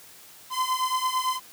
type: beating tone pair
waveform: 45% pulse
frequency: 1022 / 1030.9 Hz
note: C6 / C6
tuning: -41 / -26 cents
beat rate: 8.9 Hz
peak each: -27 dBFS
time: 0.5-1.4 s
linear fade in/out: 50 ms
effects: white hiss -49 dBFS RMS until 1.52 s + high-pass 80 Hz 12 dB/octave